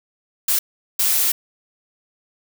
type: noise bursts at uneven times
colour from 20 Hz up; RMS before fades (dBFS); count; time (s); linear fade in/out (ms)
blue; -18; 2; 0.48-0.59 / 0.99-1.32; 5
effects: none